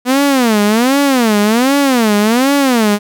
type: tone with vibrato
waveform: sawtooth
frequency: 241.6 Hz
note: B3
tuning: 38 cents flat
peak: -5 dBFS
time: 0.05-2.99 s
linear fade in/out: 50 ms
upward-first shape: sine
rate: 1.3 Hz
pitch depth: 280 cents each way
effects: none